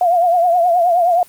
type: tone with vibrato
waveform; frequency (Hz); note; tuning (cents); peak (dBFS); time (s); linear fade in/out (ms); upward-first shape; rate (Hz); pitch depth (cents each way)
sine; 698.5; F5; 0; -10; 0.01-1.23; 2; triangle; 9.5; 96
effects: white hiss -45 dBFS RMS until 1.28 s + Opus 32 kbps